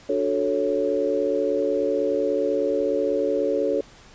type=chord; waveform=sine; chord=D major seventh; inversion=none; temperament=equal; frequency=293.7 / 370 / 440 / 554.4 Hz; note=D4 / F#4 / A4 / C#5; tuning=0 / 0 / 0 / 0 cents; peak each=-28 / -28 / -24 / -24 dBFS; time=0.09-3.81 s; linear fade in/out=5 ms; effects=pink hiss -49 dBFS RMS until 4.14 s + resampled to 16000 Hz